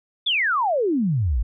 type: exponential sweep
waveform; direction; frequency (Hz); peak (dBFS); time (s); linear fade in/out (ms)
sine; down; 3618 to 49; -18; 0.26-1.43; 10
effects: none